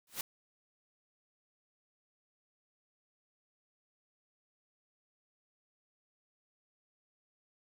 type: noise with exponential growth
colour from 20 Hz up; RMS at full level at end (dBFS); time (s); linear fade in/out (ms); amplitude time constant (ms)
white; -33; 0.07-0.21; 2; 29
effects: none